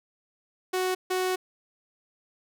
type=tone bursts at uneven times; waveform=sawtooth; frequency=370 Hz; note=F#4; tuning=in tune; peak=-21 dBFS; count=2; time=0.73-0.95 / 1.1-1.36 s; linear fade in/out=10 ms; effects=none